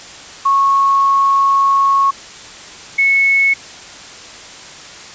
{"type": "tone pair in turn", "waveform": "sine", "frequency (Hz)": [1100, 2200], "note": ["C#6", "C#7"], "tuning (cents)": [-14, -14], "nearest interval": "octave", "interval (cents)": 1200, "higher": "second", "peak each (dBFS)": -9, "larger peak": "neither", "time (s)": [[0.45, 2.11], [2.98, 3.54]], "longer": "first", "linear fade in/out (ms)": 10, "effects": ["white hiss -34 dBFS RMS until 5.14 s", "resampled to 16000 Hz"]}